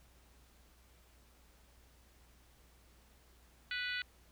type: harmonic tone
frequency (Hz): 493.6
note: B4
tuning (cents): -1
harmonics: 3 / 4 / 5 / 6 / 7 / 8 / 9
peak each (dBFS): -40 / -42 / -44 / -46 / -47 / -48 / -49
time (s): 3.71-4.02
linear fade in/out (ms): 2
effects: added 60 Hz sine -64 dBFS peak until 4.31 s + pink hiss -67 dBFS RMS until 4.31 s